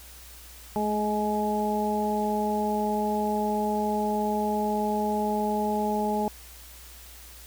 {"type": "harmonic tone with a mistuned harmonic", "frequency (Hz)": 210.4, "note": "G#3", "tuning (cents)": 23, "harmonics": [1, 2, 3, 4], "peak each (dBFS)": [-28, -30, -33, -28], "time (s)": [0.76, 6.28], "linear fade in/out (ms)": 0, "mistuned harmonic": 1, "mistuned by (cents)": 16, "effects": ["added 60 Hz sine -48 dBFS peak until 7.46 s", "white hiss -48 dBFS RMS until 7.46 s"]}